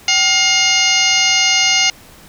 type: harmonic tone with a mistuned harmonic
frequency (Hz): 710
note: F5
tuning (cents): +28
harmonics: 1 / 2 / 3 / 4 / 5 / 6 / 7 / 8 / 9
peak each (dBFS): -24 / -27 / -16 / -16 / -26 / -21 / -20 / -24 / -18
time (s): 0.08-1.9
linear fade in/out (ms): 2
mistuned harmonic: 1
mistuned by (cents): +140
effects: pink hiss -42 dBFS RMS until 2.28 s